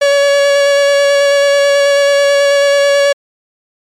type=tone with vibrato; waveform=45% pulse; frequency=565 Hz; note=C#5; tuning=33 cents sharp; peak=-7 dBFS; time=0.01-3.13 s; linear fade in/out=10 ms; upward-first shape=square; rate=9.2 Hz; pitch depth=10 cents each way; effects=low-pass 7000 Hz 12 dB/octave + MP3 96 kbps